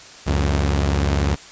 sawtooth tone pair together, 70.63 / 91.3 Hz, C#2 / F#2, +33 / -23 cents, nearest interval major third, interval 444 cents, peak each -14 / -19 dBFS, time 0.26-1.36 s, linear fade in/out 20 ms, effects white hiss -41 dBFS RMS until 1.51 s + resampled to 16000 Hz

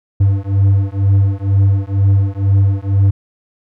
triangle beating tone pair, 97.4 / 99.5 Hz, G2 / G2, -11 / +26 cents, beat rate 2.1 Hz, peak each -11 dBFS, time 0.2-3.11 s, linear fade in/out 10 ms, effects none

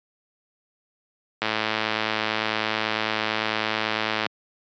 click train, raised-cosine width 0.3 ms, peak -7 dBFS, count 311, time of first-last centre 1.42-4.264 s, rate 109 Hz, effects high-pass 150 Hz 12 dB/octave + resampled to 16000 Hz

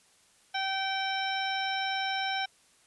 harmonic tone, 773 Hz, G5, 24 cents flat, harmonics 1 / 2 / 3 / 4 / 5 / 7, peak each -32 / -35 / -37 / -38 / -39 / -40 dBFS, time 0.54-2.46 s, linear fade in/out 10 ms, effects white hiss -63 dBFS RMS until 2.86 s + resampled to 24000 Hz

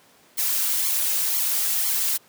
blue noise with flanger, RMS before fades -23 dBFS, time 0.37-2.18 s, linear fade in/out 20 ms, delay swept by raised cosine 0.91 to 4.71 ms, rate 2 Hz, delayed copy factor +0.9, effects pink hiss -55 dBFS RMS until 2.28 s + high-pass 200 Hz 12 dB/octave

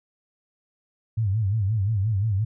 sine tone with vibrato, 103.83 Hz, G#2, in tune, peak -20 dBFS, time 1.17-2.45 s, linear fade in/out 10 ms, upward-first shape sine, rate 5.7 Hz, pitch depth 160 cents each way, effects none

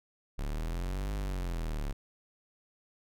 45% pulse linear two-way sweep, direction up then down, 34.39 to 51 to 34.39 Hz, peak -32 dBFS, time 0.38-1.93 s, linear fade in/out 10 ms, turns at 1.13 s, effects none

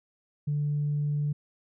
sine tone, 146.83 Hz, D3, in tune, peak -24 dBFS, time 0.47-1.33 s, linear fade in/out 10 ms, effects tanh soft clip ceiling -21 dBFS

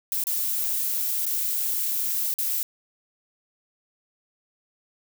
violet noise with dropouts, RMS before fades -26 dBFS, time 0.12-2.63 s, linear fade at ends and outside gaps 1 ms, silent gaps 0.239-0.269 / 1.256-1.264 / 2.34-2.387 s, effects none

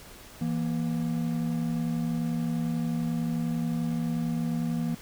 triangle tone pair together, 164.81 / 236.1 Hz, E3 / A#3, 0 / +22 cents, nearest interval tritone, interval 622 cents, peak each -27 dBFS, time 0.41-4.95 s, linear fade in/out 5 ms, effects pink hiss -48 dBFS RMS until 5.01 s

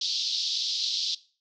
pink band-pass noise, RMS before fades -29 dBFS, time 0.01-1.15 s, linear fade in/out 5 ms, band 3500 to 5300 Hz, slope 48 dB/octave, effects noise-tail reverb RT60 0.4 s tail -19 dB re dry

